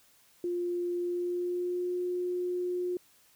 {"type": "tone with pitch glide", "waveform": "sine", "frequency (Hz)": [351.2, 358.2], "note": ["F4", "F4"], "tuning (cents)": [10, 44], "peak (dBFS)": -29, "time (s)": [0.44, 2.97], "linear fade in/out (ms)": 2, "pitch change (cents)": 34, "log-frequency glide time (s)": [0.98, 1.95], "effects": ["white hiss -63 dBFS RMS until 3.35 s"]}